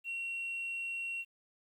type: tone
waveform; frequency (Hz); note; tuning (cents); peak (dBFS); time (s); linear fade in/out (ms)
sine; 2735; F7; -37; -34; 0.04-1.25; 50
effects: tanh soft clip ceiling -33 dBFS + 11-bit